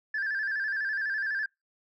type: tone with vibrato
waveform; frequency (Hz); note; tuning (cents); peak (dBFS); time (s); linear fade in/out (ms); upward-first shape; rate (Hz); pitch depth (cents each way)
sine; 1661.2; G#6; 0; -26; 0.14-1.46; 5; square; 12; 73
effects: noise-tail reverb RT60 0.2 s tail -26 dB re dry + tanh soft clip ceiling -25 dBFS